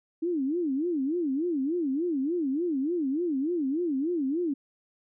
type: tone with vibrato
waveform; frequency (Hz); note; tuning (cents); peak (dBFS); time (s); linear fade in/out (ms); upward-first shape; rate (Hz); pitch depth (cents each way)
sine; 306.1; D#4; -28; -25; 0.22-4.54; 10; sine; 3.4; 270
effects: none